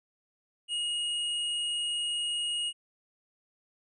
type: tone with hard clipping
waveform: sine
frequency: 2875 Hz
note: F7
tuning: 50 cents sharp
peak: -30 dBFS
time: 0.68-2.73 s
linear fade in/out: 50 ms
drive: 17 dB
effects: resampled to 22050 Hz